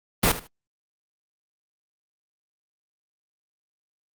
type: noise with echo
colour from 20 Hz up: pink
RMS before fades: -19 dBFS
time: 0.23-0.32 s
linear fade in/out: 5 ms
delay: 76 ms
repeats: 2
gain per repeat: -14 dB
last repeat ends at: 0.472 s
effects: Opus 32 kbps